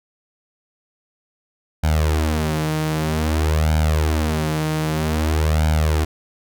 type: tone with flanger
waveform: sawtooth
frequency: 77.7 Hz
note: D#2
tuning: 2 cents flat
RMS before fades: -19 dBFS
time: 1.83-6.05 s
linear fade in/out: 10 ms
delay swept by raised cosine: 1.3 to 6.4 ms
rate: 0.52 Hz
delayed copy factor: +0.8
effects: none